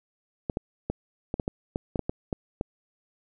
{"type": "clicks", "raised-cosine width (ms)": 2, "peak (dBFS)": -14, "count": 12, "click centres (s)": [0.498, 0.571, 0.9, 1.341, 1.398, 1.479, 1.759, 1.958, 1.993, 2.095, 2.328, 2.611], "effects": []}